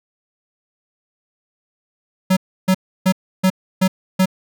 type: tone bursts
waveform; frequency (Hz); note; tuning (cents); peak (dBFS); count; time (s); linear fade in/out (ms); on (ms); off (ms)
square; 187.3; F#3; +21; -12; 6; 2.3-4.258; 10; 68; 310
effects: none